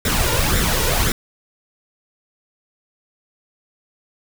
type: noise with flanger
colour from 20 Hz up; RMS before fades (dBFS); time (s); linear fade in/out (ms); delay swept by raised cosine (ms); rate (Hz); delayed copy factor
pink; -18; 0.05-1.12; 2; 0.54 to 2.14; 1.9; +0.6
effects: none